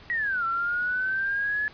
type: linear two-way sweep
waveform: sine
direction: down then up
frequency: 1932 to 1340 to 1716 Hz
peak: -24 dBFS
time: 0.1-1.68 s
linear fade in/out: 0 ms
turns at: 0.45 s
effects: pink hiss -49 dBFS RMS until 1.73 s + resampled to 11025 Hz